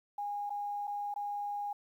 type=tone with dropouts; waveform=sine; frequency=819 Hz; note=G#5; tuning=24 cents flat; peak=-34 dBFS; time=0.18-1.73 s; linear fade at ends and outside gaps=5 ms; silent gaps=0.496-0.503 / 0.872-0.876 / 1.141-1.16 s; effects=11-bit